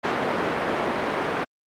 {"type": "band-pass noise", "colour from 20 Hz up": "pink", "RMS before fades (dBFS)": -25, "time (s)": [0.03, 1.45], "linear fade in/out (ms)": 20, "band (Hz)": [280, 1800], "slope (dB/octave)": 12, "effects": ["Opus 48 kbps"]}